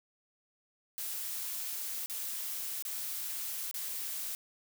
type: noise with dropouts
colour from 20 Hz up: blue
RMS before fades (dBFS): -38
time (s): 0.98-4.35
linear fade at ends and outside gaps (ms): 0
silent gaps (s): 2.06-2.098 / 2.824-2.851 / 3.712-3.742
effects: none